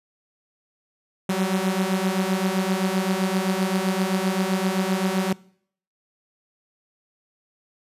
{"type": "beating tone pair", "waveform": "sawtooth", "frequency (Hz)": [185, 192.7], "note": ["F#3", "G3"], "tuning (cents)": [0, -29], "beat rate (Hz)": 7.7, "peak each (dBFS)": -20, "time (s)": [1.29, 5.33], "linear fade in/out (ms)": 5, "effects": ["noise-tail reverb RT60 0.6 s tail -22 dB re dry", "resampled to 32000 Hz"]}